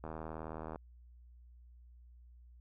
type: click train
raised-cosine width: 1 ms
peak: -29 dBFS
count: 58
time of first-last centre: 0.04-0.759 s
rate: 79.3 Hz
effects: added 60 Hz sine -55 dBFS peak until 2.6 s